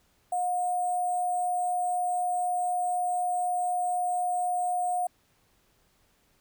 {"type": "tone with sample-and-hold", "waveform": "sine", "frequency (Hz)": 718, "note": "F5", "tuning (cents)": 48, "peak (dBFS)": -25, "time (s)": [0.32, 5.07], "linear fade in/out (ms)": 5, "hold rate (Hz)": 8820, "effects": ["pink hiss -67 dBFS RMS until 6.4 s"]}